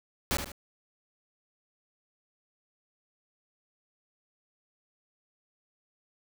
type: noise with echo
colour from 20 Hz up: pink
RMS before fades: -28 dBFS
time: 0.31-0.37 s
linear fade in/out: 0 ms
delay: 74 ms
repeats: 2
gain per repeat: -8 dB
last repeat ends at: 0.518 s
effects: none